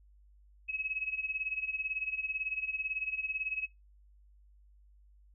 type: tone with tremolo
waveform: sine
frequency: 2564 Hz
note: E7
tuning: 49 cents flat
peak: -30 dBFS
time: 0.68-3.67 s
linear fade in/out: 20 ms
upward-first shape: sine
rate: 18 Hz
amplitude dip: 85%
effects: noise-tail reverb RT60 0.2 s tail -24 dB re dry + added 50 Hz sine -58 dBFS peak until 5.34 s